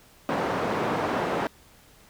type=band-pass noise; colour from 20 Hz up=white; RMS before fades=-27 dBFS; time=0.29-1.47 s; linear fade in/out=0 ms; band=140 to 910 Hz; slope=12 dB/octave; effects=pink hiss -55 dBFS RMS until 2.09 s